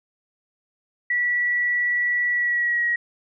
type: tone with pitch glide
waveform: sine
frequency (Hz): 1947 to 1902.5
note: B6 to A#6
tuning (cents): -25 to +35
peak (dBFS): -19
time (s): 1.1-2.96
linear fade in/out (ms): 5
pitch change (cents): -40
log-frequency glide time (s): 2.31-2.85
effects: none